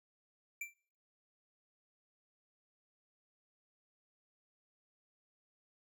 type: tone with exponential decay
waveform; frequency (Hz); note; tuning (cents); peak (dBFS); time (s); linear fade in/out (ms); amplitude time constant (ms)
square; 2349; D7; 0; -37; 0.61-0.74; 5; 28
effects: noise-tail reverb RT60 0.5 s tail -21 dB re dry